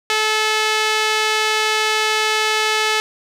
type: tone with band-pass filter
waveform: sawtooth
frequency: 433 Hz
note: A4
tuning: 28 cents flat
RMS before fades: -18 dBFS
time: 0.1-3 s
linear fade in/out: 0 ms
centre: 3000 Hz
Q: 0.78
effects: none